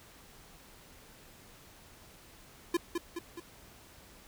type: tone with echo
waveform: square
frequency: 342.8 Hz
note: F4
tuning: 32 cents flat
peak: -26 dBFS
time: 2.74-2.77 s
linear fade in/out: 5 ms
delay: 210 ms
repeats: 3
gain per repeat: -5 dB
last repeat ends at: 3.4 s
effects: pink hiss -56 dBFS RMS until 4.27 s